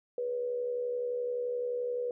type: tone with amplitude modulation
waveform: sine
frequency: 488.8 Hz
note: B4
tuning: 18 cents flat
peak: -28 dBFS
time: 0.18-2.11 s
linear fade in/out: 2 ms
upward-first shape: sine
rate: 71.6 Hz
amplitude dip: 50%
effects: none